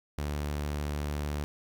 sawtooth tone, 73.5 Hz, D2, 2 cents sharp, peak -27 dBFS, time 0.18-1.44 s, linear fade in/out 0 ms, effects 11-bit

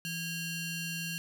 sawtooth ring-modulated tone, 1467 Hz, F#6, 15 cents flat, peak -28 dBFS, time 0.05-1.18 s, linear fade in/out 0 ms, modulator 1300 Hz, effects none

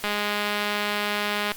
click train, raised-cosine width 0.3 ms, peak -10 dBFS, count 307, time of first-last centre 0.04-1.518 s, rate 207 Hz, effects white hiss -41 dBFS RMS until 1.56 s + Opus 48 kbps

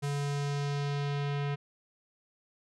square tone with low-pass filter sweep, 142.9 Hz, D3, 47 cents flat, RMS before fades -32 dBFS, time 0.02-1.56 s, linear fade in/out 20 ms, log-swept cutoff 9100 to 2800 Hz, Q 1.3, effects none

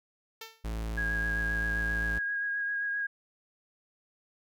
5% pulse tone with exponential decay, 447.9 Hz, A4, 31 cents sharp, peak -27 dBFS, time 0.41-0.67 s, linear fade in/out 5 ms, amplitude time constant 56 ms
45% pulse tone, 55 Hz, A1, in tune, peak -32 dBFS, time 0.64-2.19 s, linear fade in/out 10 ms
sine tone with vibrato, 1642 Hz, G#6, 20 cents flat, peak -29 dBFS, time 0.97-3.07 s, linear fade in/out 10 ms, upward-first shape sine, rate 7.6 Hz, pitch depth 18 cents each way
effects none

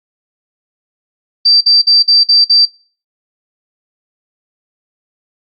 sine tone bursts, 4675 Hz, D8, 9 cents flat, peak -5 dBFS, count 6, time 1.45-2.655 s, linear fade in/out 10 ms, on 160 ms, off 49 ms, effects noise-tail reverb RT60 0.4 s tail -23 dB re dry + Opus 48 kbps

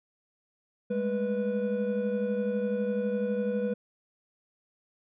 triangle tone cluster, 203.7 / 215.7 / 490.7 Hz, G#3 / A3 / B4, -33 / -34 / -11 cents, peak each -29 / -34 / -27 dBFS, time 0.9-3.74 s, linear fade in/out 10 ms, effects resampled to 8000 Hz

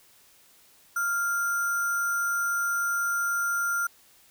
sine tone with sample-and-hold, 1396.9 Hz, F6, in tune, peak -24 dBFS, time 0.96-3.87 s, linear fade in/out 5 ms, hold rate 7350 Hz, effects white hiss -58 dBFS RMS until 4.3 s

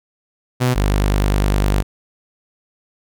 sawtooth tone pair in turn, 125.7 / 49.88 Hz, B2 / G1, +31 / +31 cents, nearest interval octave + major third, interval 1600 cents, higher first, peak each -10 dBFS, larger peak neither, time 0.6-0.75 / 0.75-1.83 s, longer second, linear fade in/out 20 ms, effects none

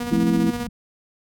sawtooth tone with tremolo, 240 Hz, B3, 49 cents flat, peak -21 dBFS, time 0-0.67 s, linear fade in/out 5 ms, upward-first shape square, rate 15 Hz, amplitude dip 35%
white low-pass noise, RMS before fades -36 dBFS, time 0.01-0.69 s, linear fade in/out 5 ms, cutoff 250 Hz, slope 96 dB/octave
sine chord, F major seventh, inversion none, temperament equal, 174.61 / 220 / 261.6 / 329.6 Hz, F3 / A3 / C4 / E4, 0 / 0 / 0 / 0 cents, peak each -22 / -21 / -25 / -22 dBFS, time 0.11-0.51 s, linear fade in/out 10 ms
effects none

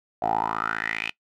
10% pulse tone with band-pass filter sweep, 55 Hz, A1, in tune, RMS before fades -27 dBFS, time 0.22-1.1 s, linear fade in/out 5 ms, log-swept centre 680 to 2700 Hz, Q 6.7, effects noise-tail reverb RT60 0.1 s tail -21 dB re dry

